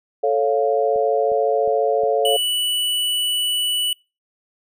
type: chord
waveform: sine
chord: A augmented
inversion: none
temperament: equal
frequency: 440 / 554.4 / 698.5 Hz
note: A4 / C#5 / E#5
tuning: 0 / 0 / 0 cents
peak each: -19 / -20 / -21 dBFS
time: 0.23-2.37 s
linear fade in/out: 10 ms
type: click train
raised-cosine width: 2 ms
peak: -27 dBFS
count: 4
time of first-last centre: 0.96-2.035 s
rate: 2.79 Hz
type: tone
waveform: square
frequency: 2960 Hz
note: F#7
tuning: in tune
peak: -19 dBFS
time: 2.25-3.93 s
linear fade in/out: 2 ms
effects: noise-tail reverb RT60 0.3 s tail -26 dB re dry